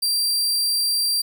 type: tone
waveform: sawtooth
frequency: 4716 Hz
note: D8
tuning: 6 cents sharp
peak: -16 dBFS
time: 0.02-1.22 s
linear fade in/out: 10 ms
effects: none